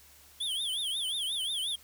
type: tone with vibrato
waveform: square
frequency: 3323 Hz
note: G#7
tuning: in tune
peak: -31 dBFS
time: 0.4-1.76 s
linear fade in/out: 10 ms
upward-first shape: triangle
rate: 5.6 Hz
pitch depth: 200 cents each way
effects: added 72 Hz sine -64 dBFS peak until 1.83 s + white hiss -57 dBFS RMS until 1.83 s